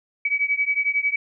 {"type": "beating tone pair", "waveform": "sine", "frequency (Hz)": [2274, 2285], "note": ["C#7", "D7"], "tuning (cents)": [44, -48], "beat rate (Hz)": 11, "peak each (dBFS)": [-22, -23], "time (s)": [0.25, 1.16], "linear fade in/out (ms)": 5, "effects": []}